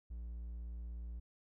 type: tone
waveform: triangle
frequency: 58.27 Hz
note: A#1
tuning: in tune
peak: -40 dBFS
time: 0.1-1.2 s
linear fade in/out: 10 ms
effects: none